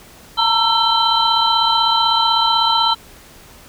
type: tone cluster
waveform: sine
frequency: 902 / 938 / 1339 / 3119 / 4000 Hz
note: A5 / A#5 / E6 / G7 / B7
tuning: +43 / +11 / +27 / -9 / +21 cents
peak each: -19 dBFS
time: 0.37-2.95 s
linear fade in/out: 20 ms
effects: pink hiss -43 dBFS RMS until 3.68 s